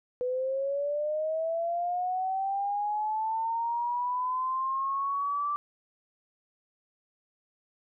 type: linear sweep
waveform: sine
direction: up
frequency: 493.9 to 1173 Hz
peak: -27 dBFS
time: 0.21-5.56 s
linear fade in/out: 0 ms
effects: none